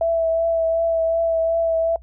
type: tone with vibrato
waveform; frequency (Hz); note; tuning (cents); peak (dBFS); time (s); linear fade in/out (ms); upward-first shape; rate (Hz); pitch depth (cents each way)
sine; 659.3; E5; 0; -16; 0.01-1.96; 2; triangle; 2.7; 21
effects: noise-tail reverb RT60 0.1 s tail -23 dB re dry + added 60 Hz sine -41 dBFS peak until 2.02 s